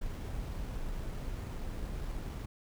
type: noise with sample-and-hold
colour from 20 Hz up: brown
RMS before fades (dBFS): -38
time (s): 0.01-2.46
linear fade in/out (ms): 10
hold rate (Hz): 8820
effects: none